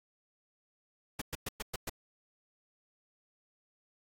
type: noise bursts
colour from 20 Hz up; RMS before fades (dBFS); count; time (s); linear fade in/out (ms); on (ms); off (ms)
pink; -37; 6; 1.19-1.896; 5; 26; 110
effects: AAC 48 kbps